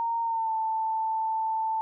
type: tone with pitch glide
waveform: sine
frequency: 924 to 885.8 Hz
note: A#5 to A5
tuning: -16 to +11 cents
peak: -25 dBFS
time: 0-1.81 s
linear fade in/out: 0 ms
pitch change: -73 cents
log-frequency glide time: 0.22-0.53 s
effects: none